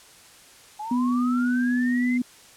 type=linear sweep; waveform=sine; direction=up; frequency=826 to 2102 Hz; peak=-30 dBFS; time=0.79-2.18 s; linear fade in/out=10 ms
type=tone; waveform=sine; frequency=246.9 Hz; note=B3; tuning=in tune; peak=-20 dBFS; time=0.91-2.22 s; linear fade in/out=5 ms
effects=white hiss -50 dBFS RMS until 2.56 s + low-pass 10000 Hz 12 dB/octave